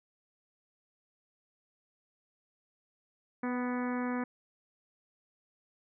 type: harmonic tone with a mistuned harmonic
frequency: 247.4 Hz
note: B3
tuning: 3 cents sharp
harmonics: 1 / 2 / 3 / 4 / 5 / 6 / 7 / 8 / 9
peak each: -32 / -40 / -44 / -42 / -45 / -46 / -46 / -50 / -50 dBFS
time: 3.43-4.24 s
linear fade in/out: 5 ms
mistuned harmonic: 3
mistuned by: +19 cents
effects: none